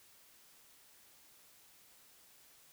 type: silence
effects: white hiss -63 dBFS RMS until 2.72 s